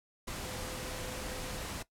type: tone in noise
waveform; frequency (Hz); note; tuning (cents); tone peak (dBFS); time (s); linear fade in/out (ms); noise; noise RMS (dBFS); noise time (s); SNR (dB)
sine; 510; C5; -44; -47; 0.44-1.61; 10; pink; -40; 0.27-1.83; -10
effects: noise-tail reverb RT60 0.1 s tail -17 dB re dry + low-pass 12000 Hz 12 dB/octave